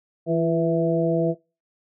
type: harmonic tone with a mistuned harmonic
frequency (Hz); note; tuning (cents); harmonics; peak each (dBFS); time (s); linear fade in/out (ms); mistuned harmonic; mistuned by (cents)
164.81; E3; 0; 1 / 2 / 3 / 4; -24 / -24 / -24 / -24; 0.26-1.35; 50; 2; +40
effects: noise-tail reverb RT60 0.3 s tail -23 dB re dry

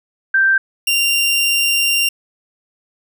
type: tone pair in turn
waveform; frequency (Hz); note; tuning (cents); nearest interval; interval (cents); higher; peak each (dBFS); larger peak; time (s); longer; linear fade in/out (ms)
sine / sawtooth; 1568 / 2778; G6 / F7; 0 / -10; minor seventh; 990; second; -10; neither; 0.34-0.58 / 0.87-2.09; second; 5
effects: none

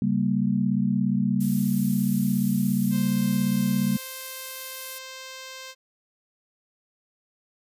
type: chord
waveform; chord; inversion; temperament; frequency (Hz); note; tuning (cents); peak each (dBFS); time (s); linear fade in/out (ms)
sine; G diminished; second; equal; 138.59 / 196 / 233.1; Db3 / G3 / Bb3; 0 / 0 / 0; -28 / -23 / -25; 0.02-3.97; 2
type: noise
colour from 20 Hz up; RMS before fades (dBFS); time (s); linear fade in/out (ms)
violet; -35; 1.4-4.99; 10
type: tone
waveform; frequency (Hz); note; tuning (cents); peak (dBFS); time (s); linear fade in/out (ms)
5% pulse; 523.3; C5; 0; -26; 2.9-5.75; 50
effects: resampled to 32000 Hz

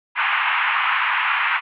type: band-pass noise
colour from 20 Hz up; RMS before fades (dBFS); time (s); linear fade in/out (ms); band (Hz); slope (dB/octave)
pink; -20; 0.15-1.61; 50; 920 to 2800; 48
effects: none

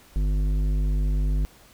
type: tone with tanh clipping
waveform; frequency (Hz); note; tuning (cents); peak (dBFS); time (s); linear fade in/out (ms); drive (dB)
sine; 49.94; G1; +33; -22; 0.16-1.45; 0; 12
effects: pink hiss -53 dBFS RMS until 1.73 s

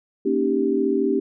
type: chord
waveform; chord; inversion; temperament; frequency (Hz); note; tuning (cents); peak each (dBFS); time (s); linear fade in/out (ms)
sine; Eb dominant seventh; second; equal; 233.1 / 277.2 / 311.1 / 392; Bb3 / Db4 / Eb4 / G4; 0 / 0 / 0 / 0; -26 / -23 / -26 / -21; 0.25-1.2; 10
effects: none

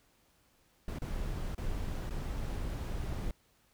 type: noise with dropouts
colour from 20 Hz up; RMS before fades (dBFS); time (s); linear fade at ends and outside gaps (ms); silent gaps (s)
brown; -36; 0.88-3.31; 2; 0.987-1.019 / 1.548-1.579 / 2.096-2.106
effects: pink hiss -69 dBFS RMS until 3.73 s

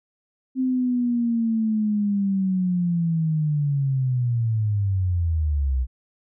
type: linear sweep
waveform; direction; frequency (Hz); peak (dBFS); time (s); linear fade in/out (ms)
sine; down; 261.6 to 61; -19; 0.55-5.87; 50
effects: none

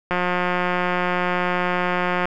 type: click train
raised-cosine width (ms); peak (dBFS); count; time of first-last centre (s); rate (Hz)
0.5; -7; 385; 0.11-2.255; 179
effects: none

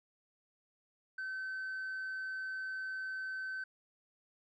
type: tone with tanh clipping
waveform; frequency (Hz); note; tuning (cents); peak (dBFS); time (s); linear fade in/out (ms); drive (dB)
triangle; 1533; G6; -39; -38; 1.18-3.64; 5; 6
effects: none

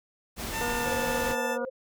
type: noise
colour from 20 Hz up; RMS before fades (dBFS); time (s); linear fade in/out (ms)
pink; -35; 0.36-1.36; 50
type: tone with pitch glide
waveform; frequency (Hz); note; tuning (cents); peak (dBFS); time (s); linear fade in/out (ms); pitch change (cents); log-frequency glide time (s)
20% pulse; 894 to 880.2; A5 to A5; +27 to 0; -26; 0.51-1.58; 50; -27; 0.81-0.89
type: harmonic tone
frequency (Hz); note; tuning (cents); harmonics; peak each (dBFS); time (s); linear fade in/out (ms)
240; B3; -49; 1 / 2 / 3 / 4 / 5 / 6; -36 / -33 / -41 / -41 / -43 / -38; 0.61-1.65; 0
type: tone with tremolo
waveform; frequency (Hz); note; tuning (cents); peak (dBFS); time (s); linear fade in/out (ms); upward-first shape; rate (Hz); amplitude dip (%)
sine; 523.3; C5; 0; -28; 0.85-1.7; 20; triangle; 17; 80
effects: none

